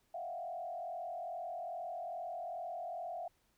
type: tone with frequency modulation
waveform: sine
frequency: 698.5 Hz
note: F5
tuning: in tune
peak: -39 dBFS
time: 0.14-3.28 s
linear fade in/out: 5 ms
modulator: 42.4 Hz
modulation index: 1.2
effects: pink hiss -75 dBFS RMS until 3.57 s